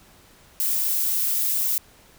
violet noise, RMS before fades -23 dBFS, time 0.6-1.78 s, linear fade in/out 0 ms, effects pink hiss -53 dBFS RMS until 2.18 s

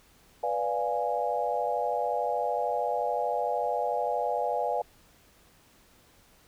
sine chord, B diminished seventh, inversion none, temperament equal, 493.9 / 587.3 / 698.5 / 830.6 Hz, B4 / D5 / F5 / Ab5, 0 / 0 / 0 / 0 cents, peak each -32 / -32 / -31 / -31 dBFS, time 0.43-4.82 s, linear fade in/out 5 ms, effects pink hiss -60 dBFS RMS until 6.47 s

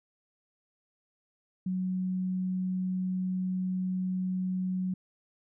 sine tone, 185 Hz, F#3, in tune, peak -28 dBFS, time 1.66-4.94 s, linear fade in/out 5 ms, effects none

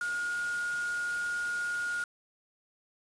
sine tone in noise, 1429 Hz, F6, 39 cents sharp, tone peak -30 dBFS, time 0.01-2.04 s, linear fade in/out 2 ms, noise white, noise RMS -44 dBFS, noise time 0.01-2.04 s, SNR +11 dB, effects resampled to 22050 Hz

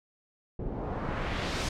pink noise with low-pass filter sweep, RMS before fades -33 dBFS, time 0.59-1.69 s, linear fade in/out 5 ms, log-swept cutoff 370 to 7000 Hz, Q 0.95, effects none

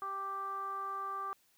15% pulse tone with low-pass filter, 392 Hz, G4, in tune, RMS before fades -39 dBFS, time 0.02-1.33 s, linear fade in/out 0 ms, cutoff 1200 Hz, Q 7.5, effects white hiss -70 dBFS RMS until 1.57 s

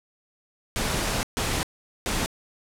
pink noise bursts at uneven times, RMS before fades -26 dBFS, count 3, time 0.76-1.23 / 1.37-1.63 / 2.06-2.26 s, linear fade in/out 0 ms, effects low-pass 11000 Hz 12 dB/octave

